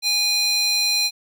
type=tone with high-pass filter; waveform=square; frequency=819 Hz; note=G#5; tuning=24 cents flat; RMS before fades=-20 dBFS; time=0.02-1.11 s; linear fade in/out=50 ms; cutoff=3500 Hz; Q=7.8; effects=none